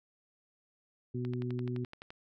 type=harmonic tone; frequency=123.5 Hz; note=B2; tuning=in tune; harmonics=1 / 2 / 3; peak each=-35 / -38 / -40 dBFS; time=1.14-1.85 s; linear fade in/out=10 ms
type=click train; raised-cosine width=0.3 ms; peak=-30 dBFS; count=11; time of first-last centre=1.25-2.105 s; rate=11.7 Hz
effects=none